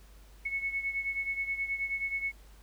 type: beating tone pair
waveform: sine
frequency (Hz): 2200 / 2209.4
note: C#7 / C#7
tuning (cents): -14 / -6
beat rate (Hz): 9.4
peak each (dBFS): -32 / -37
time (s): 0.45-2.32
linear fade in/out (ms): 10
effects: added 50 Hz sine -52 dBFS peak until 2.62 s + pink hiss -61 dBFS RMS until 2.62 s